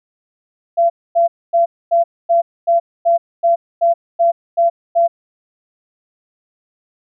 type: tone bursts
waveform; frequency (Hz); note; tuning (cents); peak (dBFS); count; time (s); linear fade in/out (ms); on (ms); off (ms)
sine; 680; F5; -46; -9; 12; 0.77-5.08; 20; 130; 250
effects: none